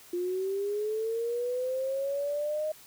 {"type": "linear sweep", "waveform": "sine", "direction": "up", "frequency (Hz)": [348.7, 622.3], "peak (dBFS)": -28, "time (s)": [0.13, 2.72], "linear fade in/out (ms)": 5, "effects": ["white hiss -53 dBFS RMS until 2.86 s"]}